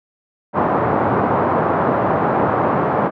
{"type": "band-pass noise", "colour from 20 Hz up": "white", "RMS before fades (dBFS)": -17, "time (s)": [0.53, 3.11], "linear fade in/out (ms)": 50, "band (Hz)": [100, 1100], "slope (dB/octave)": 24, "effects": []}